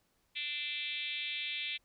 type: tone with frequency modulation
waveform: sine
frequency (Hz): 2923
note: F#7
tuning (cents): -22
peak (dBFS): -35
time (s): 0.35-1.78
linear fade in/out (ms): 20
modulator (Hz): 288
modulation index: 2.8
effects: pink hiss -75 dBFS RMS until 1.84 s